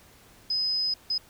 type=tone bursts at uneven times; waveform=sine; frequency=5040 Hz; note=D#8; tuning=21 cents sharp; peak=-24 dBFS; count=2; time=0.5-0.94 / 1.1-1.18 s; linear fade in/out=5 ms; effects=pink hiss -55 dBFS RMS until 1.29 s